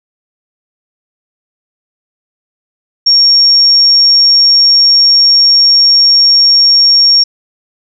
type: tone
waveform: sine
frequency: 5540 Hz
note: F8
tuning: 15 cents flat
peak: -3 dBFS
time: 3.06-7.24 s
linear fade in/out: 10 ms
effects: none